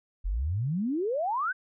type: exponential sweep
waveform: sine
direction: up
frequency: 40.46 to 1600 Hz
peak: -26 dBFS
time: 0.24-1.53 s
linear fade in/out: 20 ms
effects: none